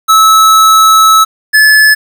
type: tone pair in turn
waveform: square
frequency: 1300 / 1724.6 Hz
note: E6 / A6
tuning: -24 / -35 cents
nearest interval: perfect fourth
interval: 489 cents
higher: second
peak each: -3 / -3 dBFS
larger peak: neither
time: 0.08-1.25 / 1.53-1.95 s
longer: first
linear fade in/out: 20 ms
effects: 7-bit